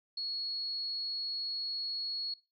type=tone; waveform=sine; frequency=4341 Hz; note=C#8; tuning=37 cents flat; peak=-34 dBFS; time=0.17-2.34 s; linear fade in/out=5 ms; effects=noise-tail reverb RT60 0.3 s tail -21 dB re dry